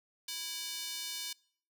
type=tone with high-pass filter; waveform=square; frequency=329.6 Hz; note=E4; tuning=in tune; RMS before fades=-40 dBFS; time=0.28-1.33 s; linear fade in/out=5 ms; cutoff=3800 Hz; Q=1.4; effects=noise-tail reverb RT60 0.6 s tail -25 dB re dry